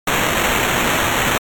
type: noise with sample-and-hold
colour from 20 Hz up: white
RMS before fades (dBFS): -17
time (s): 0.07-1.38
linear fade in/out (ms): 5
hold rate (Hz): 4900
effects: MP3 96 kbps